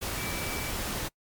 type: tone in noise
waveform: sine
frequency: 2314 Hz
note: D7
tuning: 26 cents flat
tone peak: -39 dBFS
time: 0.17-0.71 s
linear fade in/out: 20 ms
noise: pink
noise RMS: -33 dBFS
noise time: 0.01-1.09 s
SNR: -9 dB
effects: noise-tail reverb RT60 0.1 s tail -25 dB re dry + MP3 96 kbps